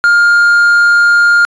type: tone with quantisation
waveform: triangle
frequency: 1409 Hz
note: F6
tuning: 15 cents sharp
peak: -3 dBFS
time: 0.04-1.45 s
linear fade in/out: 0 ms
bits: 5
effects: resampled to 22050 Hz